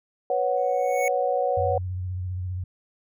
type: chord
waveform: sine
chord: B suspended second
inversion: none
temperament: equal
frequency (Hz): 493.9 / 554.4 / 740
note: B4 / C#5 / F#5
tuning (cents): 0 / 0 / 0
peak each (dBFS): -26 / -25 / -25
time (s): 0.3-1.78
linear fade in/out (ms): 2
type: tone with exponential growth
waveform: square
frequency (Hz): 2217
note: C#7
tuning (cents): 0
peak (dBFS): -25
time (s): 0.57-1.08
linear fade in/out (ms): 1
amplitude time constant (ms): 110
type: tone with vibrato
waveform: sine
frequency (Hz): 91.4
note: F#2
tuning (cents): -21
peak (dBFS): -27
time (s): 1.57-2.64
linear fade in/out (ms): 5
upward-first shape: triangle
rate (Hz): 15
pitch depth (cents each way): 53
effects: none